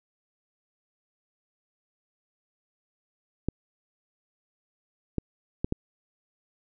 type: clicks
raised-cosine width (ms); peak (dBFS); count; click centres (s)
3; -13; 4; 3.486 / 5.183 / 5.645 / 5.724
effects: none